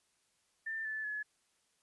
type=tone with pitch steps; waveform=sine; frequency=1787 / 1745.2 / 1704.3 Hz; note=A6 / A6 / G#6; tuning=+26 / -15 / +44 cents; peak=-36 dBFS; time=0.66-1.23 s; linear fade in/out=10 ms; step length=190 ms; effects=white hiss -75 dBFS RMS until 1.82 s + resampled to 24000 Hz